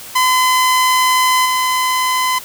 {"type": "tone with level steps", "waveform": "sawtooth", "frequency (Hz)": 1019, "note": "C6", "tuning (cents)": -46, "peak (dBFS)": [-7, -10], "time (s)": [0.15, 2.39], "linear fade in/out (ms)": 10, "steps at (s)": 1.45, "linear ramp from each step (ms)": 10, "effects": ["white hiss -33 dBFS RMS until 2.44 s"]}